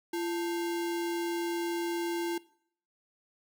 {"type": "tone with sample-and-hold", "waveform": "sine", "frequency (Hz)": 341.1, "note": "F4", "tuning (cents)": -41, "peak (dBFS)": -30, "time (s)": [0.13, 2.38], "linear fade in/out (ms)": 5, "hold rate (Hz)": 1225, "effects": ["noise-tail reverb RT60 0.6 s tail -20 dB re dry"]}